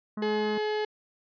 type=harmonic tone; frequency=211.9 Hz; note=G#3; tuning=35 cents sharp; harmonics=1 / 2 / 3 / 4 / 5 / 6 / 7 / 8 / 9; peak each=-31 / -45 / -48 / -52 / -46 / -49 / -54 / -60 / -59 dBFS; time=0.17-0.58 s; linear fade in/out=5 ms
type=tone; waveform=35% pulse; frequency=425.4 Hz; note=G#4; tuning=42 cents sharp; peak=-25 dBFS; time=0.22-0.85 s; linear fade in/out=5 ms
effects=resampled to 11025 Hz